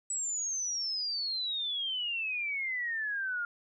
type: exponential sweep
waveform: sine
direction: down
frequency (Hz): 7920 to 1400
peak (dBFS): -31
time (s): 0.1-3.45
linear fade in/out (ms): 2
effects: none